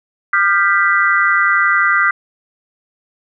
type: chord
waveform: sine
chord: G dominant seventh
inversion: second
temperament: equal with one note detuned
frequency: 1200.7 / 1396.9 / 1568 / 1975.5 Hz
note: D6 / F6 / G6 / B6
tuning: +38 / 0 / 0 / 0 cents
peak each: -16 dBFS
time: 0.33-2.11 s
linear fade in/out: 5 ms
effects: none